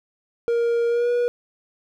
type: tone with pitch glide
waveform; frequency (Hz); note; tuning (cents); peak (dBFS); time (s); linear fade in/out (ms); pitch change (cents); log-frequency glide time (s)
triangle; 469.2 to 483.2; A#4 to B4; +11 to -38; -16; 0.48-1.28; 0; +51; 0.88-1.1
effects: none